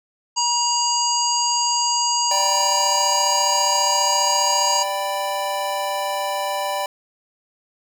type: harmonic tone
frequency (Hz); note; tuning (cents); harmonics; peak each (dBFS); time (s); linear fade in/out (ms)
953; A#5; +38; 1 / 3 / 5 / 7 / 8; -21 / -29 / -23 / -23 / -30; 0.36-4.84; 20
type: chord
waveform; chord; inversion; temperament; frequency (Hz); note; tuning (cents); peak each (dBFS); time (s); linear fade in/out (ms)
square; G major; second; equal; 587.3 / 784 / 987.8; D5 / G5 / B5; 0 / 0 / 0; -27; 2.31-6.86; 2
effects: none